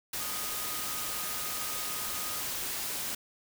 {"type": "tone in noise", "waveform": "sine", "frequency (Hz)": 1244.5, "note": "D#6", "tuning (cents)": 0, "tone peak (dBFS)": -44, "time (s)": [0.2, 2.41], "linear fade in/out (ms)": 5, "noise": "white", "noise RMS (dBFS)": -35, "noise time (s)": [0.13, 3.15], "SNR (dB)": -12, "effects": []}